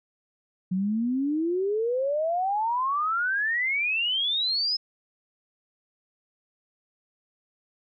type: exponential sweep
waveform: sine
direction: up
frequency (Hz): 180 to 5180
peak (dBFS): -23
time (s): 0.71-4.77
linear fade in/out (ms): 10
effects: none